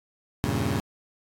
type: chord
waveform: 20% pulse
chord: E diminished seventh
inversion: none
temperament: equal with one note detuned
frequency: 80.62 / 98 / 116.54 / 138.59 Hz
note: E2 / G2 / Bb2 / Db3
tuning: -38 / 0 / 0 / 0 cents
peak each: -28 / -24 / -25 / -24 dBFS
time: 0.44-0.8 s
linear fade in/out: 0 ms
effects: AAC 64 kbps